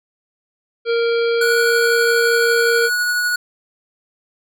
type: harmonic tone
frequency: 465.6 Hz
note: A#4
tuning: 2 cents flat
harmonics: 1 / 3 / 5 / 7 / 9 / 10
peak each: -15 / -25 / -29 / -32 / -34 / -35 dBFS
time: 0.85-2.9 s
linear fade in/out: 50 ms
type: tone with tremolo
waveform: square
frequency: 1462 Hz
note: F#6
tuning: 21 cents flat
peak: -16 dBFS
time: 1.41-3.36 s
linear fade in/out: 5 ms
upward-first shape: triangle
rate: 12 Hz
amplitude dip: 25%
effects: none